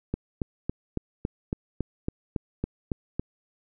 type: click train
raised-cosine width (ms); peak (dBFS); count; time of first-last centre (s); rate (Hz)
3; -14; 12; 0.14-3.196; 3.6
effects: none

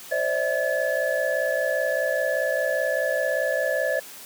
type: tone cluster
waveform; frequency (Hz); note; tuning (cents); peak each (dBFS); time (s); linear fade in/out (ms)
sine; 524 / 582 / 647 / 1717; C5 / D5 / E5 / A6; +2 / -16 / -32 / -43; -27; 0.11-4; 10
effects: white hiss -42 dBFS RMS until 4.25 s + high-pass 150 Hz 12 dB/octave

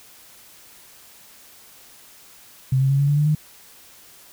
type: tone with pitch steps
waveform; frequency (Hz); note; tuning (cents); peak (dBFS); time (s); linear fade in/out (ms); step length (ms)
sine; 131.4 / 134.7 / 138.09 / 141.57 / 145.13 / 148.77 / 152.52; C3 / C#3 / C#3 / C#3 / D3 / D3 / D#3; +8 / -49 / -6 / +37 / -20 / +23 / -34; -15; 2.72-3.35; 5; 90
effects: white hiss -48 dBFS RMS until 4.32 s

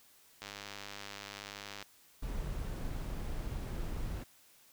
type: click train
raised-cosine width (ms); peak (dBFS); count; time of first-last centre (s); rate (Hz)
0.2; -26; 143; 0.42-1.826; 101
type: noise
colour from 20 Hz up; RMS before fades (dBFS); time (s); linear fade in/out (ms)
brown; -38; 2.22-4.24; 10
effects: white hiss -63 dBFS RMS until 4.72 s

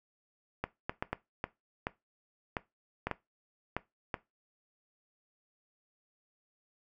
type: clicks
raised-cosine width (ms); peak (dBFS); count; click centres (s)
0.5; -17; 11; 0.64 / 0.895 / 1.025 / 1.13 / 1.441 / 1.869 / 2.568 / 3.07 / 3.113 / 3.766 / 4.142
effects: noise-tail reverb RT60 0.2 s tail -18 dB re dry

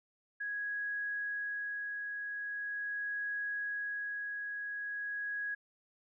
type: tone with tremolo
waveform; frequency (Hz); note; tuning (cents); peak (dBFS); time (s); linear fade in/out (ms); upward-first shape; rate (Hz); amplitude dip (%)
sine; 1661.2; G#6; 0; -34; 0.4-5.55; 10; sine; 0.42; 30
effects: none

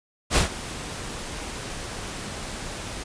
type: noise with ADSR envelope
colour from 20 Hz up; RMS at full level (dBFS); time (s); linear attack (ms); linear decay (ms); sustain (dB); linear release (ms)
pink; -18; 0.3-3.04; 62; 120; -16; 13
effects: resampled to 22050 Hz

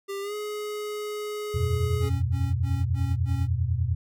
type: tone with pitch glide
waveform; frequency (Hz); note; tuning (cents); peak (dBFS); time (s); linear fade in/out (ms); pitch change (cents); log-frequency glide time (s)
square; 396.2 to 419.8; G4 to G#4; +18 to +19; -31; 0.08-2.1; 20; +101; 0.21-0.34
type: chord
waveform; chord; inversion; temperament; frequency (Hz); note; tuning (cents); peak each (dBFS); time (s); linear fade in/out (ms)
sine; E suspended second; none; equal with one note detuned; 82.41 / 92.5 / 122.33; E2 / F#2 / B2; 0 / 0 / -16; -27; 1.54-3.95; 10
type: tone bursts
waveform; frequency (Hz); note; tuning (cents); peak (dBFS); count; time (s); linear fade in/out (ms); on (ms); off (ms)
square; 274.2; C#4; -19; -37; 5; 2-3.478; 50; 230; 82
effects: none

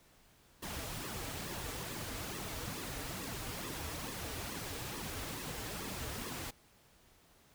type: noise with flanger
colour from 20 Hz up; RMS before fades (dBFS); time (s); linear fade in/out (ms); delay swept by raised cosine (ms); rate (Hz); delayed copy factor
pink; -42; 0.62-6.51; 10; 1.3 to 5.7; 2.3; -0.7
effects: pink hiss -65 dBFS RMS until 7.54 s

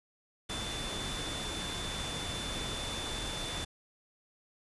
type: tone in noise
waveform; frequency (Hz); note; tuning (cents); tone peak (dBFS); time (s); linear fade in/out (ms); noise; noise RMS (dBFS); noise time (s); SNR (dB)
sine; 3520; A7; 0; -40; 0.49-3.65; 10; pink; -38; 0.49-3.65; -5
effects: resampled to 24000 Hz

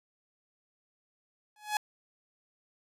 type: tone with exponential growth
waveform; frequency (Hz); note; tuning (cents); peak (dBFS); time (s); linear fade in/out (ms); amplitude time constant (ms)
sawtooth; 844; G#5; +28; -20; 1.56-1.77; 2; 45
effects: resampled to 32000 Hz

